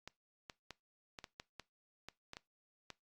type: clicks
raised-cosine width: 0.2 ms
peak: -29 dBFS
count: 11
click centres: 0.076 / 0.498 / 0.707 / 1.188 / 1.242 / 1.399 / 1.597 / 2.086 / 2.334 / 2.369 / 2.903 s
effects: noise-tail reverb RT60 0.2 s tail -21 dB re dry + Opus 48 kbps